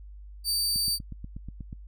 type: tone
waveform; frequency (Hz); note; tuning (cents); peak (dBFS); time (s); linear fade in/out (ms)
sawtooth; 4622; D8; -28; -22; 0.44-0.99; 50
type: click train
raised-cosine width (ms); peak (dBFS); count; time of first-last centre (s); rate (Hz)
5; -27; 9; 0.76-1.729; 8.26
effects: noise-tail reverb RT60 0.1 s tail -26 dB re dry + added 50 Hz sine -42 dBFS peak until 1.87 s